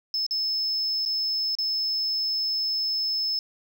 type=tone with dropouts; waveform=sine; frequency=5230 Hz; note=E8; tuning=15 cents flat; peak=-22 dBFS; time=0.14-3.39 s; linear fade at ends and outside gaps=1 ms; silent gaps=0.265-0.309 / 1.052-1.06 / 1.552-1.586 s; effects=tanh soft clip ceiling -21 dBFS